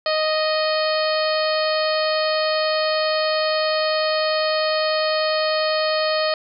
harmonic tone, 622.3 Hz, D#5, in tune, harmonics 1 / 2 / 3 / 4 / 5 / 6 / 7 / 8, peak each -20 / -26 / -29 / -32 / -32 / -37 / -26 / -34 dBFS, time 0.06-6.34 s, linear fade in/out 2 ms, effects none

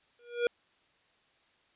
square tone with exponential growth, 478.1 Hz, A#4, 44 cents sharp, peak -23 dBFS, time 0.19-0.47 s, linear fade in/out 2 ms, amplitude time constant 60 ms, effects white hiss -68 dBFS RMS until 1.75 s + resampled to 8000 Hz

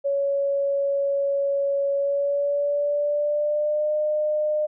sine tone with pitch glide, 559 to 606.1 Hz, C#5 to D#5, +14 to -46 cents, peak -20 dBFS, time 0.04-4.67 s, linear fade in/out 20 ms, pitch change +140 cents, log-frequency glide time 1.95-3.94 s, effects none

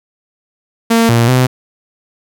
sawtooth tone with pitch steps, 228.9 / 117.3 / 127.5 Hz, A#3 / A#2 / C3, -31 / +11 / -44 cents, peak -4 dBFS, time 0.9-1.47 s, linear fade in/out 10 ms, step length 190 ms, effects none

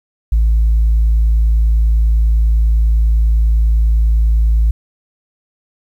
sine tone, 55 Hz, A1, in tune, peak -7 dBFS, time 0.32-4.71 s, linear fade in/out 5 ms, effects tanh soft clip ceiling -6 dBFS + 8-bit

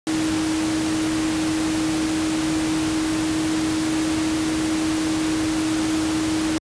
sine tone in noise, 315.4 Hz, D#4, 24 cents sharp, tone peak -20 dBFS, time 0.07-6.58 s, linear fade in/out 0 ms, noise pink, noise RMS -27 dBFS, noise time 0.07-6.58 s, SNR +4 dB, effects high-pass 80 Hz 12 dB/octave + resampled to 22050 Hz

